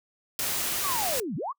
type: noise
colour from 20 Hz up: white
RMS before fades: -29 dBFS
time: 0.39-1.2 s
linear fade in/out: 0 ms
type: linear two-way sweep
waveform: sine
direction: down then up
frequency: 1212 to 131.2 to 1212 Hz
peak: -29 dBFS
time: 0.83-1.53 s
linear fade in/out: 20 ms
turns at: 1.36 s
effects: noise-tail reverb RT60 0.1 s tail -26 dB re dry